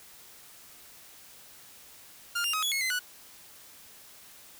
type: tone with pitch steps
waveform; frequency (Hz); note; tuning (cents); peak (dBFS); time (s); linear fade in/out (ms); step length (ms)
sawtooth; 1405 / 2799 / 1266 / 3383 / 2175 / 2052 / 1476; F6 / F7 / D#6 / G#7 / C#7 / C7 / F#6; +10 / +3 / +30 / +31 / -33 / -34 / -5; -24; 2.35-2.994; 10; 92
effects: white hiss -52 dBFS RMS until 4.59 s